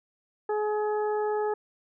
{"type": "harmonic tone", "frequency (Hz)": 422.8, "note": "G#4", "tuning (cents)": 31, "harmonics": [1, 2, 3, 4], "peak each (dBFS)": [-26, -31, -40, -43], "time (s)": [0.49, 1.54], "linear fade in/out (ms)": 5, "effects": []}